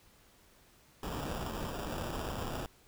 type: noise with sample-and-hold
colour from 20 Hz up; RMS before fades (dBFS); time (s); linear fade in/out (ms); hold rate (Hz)
pink; -38; 1.03-2.66; 2; 2100
effects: pink hiss -63 dBFS RMS until 2.87 s